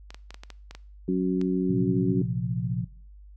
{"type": "clicks", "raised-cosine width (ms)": 0.2, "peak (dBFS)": -24, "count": 9, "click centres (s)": [0.105, 0.145, 0.306, 0.344, 0.435, 0.503, 0.71, 0.75, 1.414]}
{"type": "harmonic tone", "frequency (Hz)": 92.5, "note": "F#2", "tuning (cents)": 0, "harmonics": [2, 3, 4], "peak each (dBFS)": [-25, -27, -28], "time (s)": [1.08, 2.22], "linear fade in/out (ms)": 5}
{"type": "chord", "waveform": "sine", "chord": "Bb suspended second", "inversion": "none", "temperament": "just", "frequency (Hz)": [116.54, 131.11, 174.81], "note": ["Bb2", "C3", "F3"], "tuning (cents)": [0, 4, 2], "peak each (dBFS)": -30, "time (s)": [1.69, 2.85], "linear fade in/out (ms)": 10}
{"effects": ["noise-tail reverb RT60 0.5 s tail -21 dB re dry", "added 50 Hz sine -45 dBFS peak until 3.36 s"]}